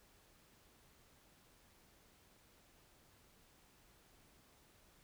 silence, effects pink hiss -68 dBFS RMS until 5.03 s

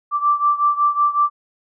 sine beating tone pair, 1170 / 1175.4 Hz, D6 / D6, -7 / +1 cents, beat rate 5.4 Hz, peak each -16 / -19 dBFS, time 0.11-1.3 s, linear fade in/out 50 ms, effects none

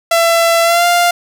sawtooth tone with pitch glide, 671 to 698.3 Hz, E5 to F5, +31 to 0 cents, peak -5 dBFS, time 0.11-1.11 s, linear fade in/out 5 ms, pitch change +69 cents, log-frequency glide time 0.63-0.86 s, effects none

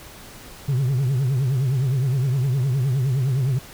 sine tone with vibrato, 131.7 Hz, C3, 12 cents sharp, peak -15 dBFS, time 0.68-3.59 s, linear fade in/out 10 ms, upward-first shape triangle, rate 9.7 Hz, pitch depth 170 cents each way, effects tanh soft clip ceiling -17 dBFS + pink hiss -42 dBFS RMS until 3.73 s

